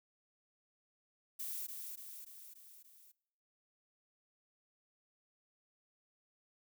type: noise with echo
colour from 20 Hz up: violet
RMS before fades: -42 dBFS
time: 1.39-1.67 s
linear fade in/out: 10 ms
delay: 290 ms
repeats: 5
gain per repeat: -4 dB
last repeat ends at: 3.12 s
effects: noise-tail reverb RT60 0.8 s tail -23 dB re dry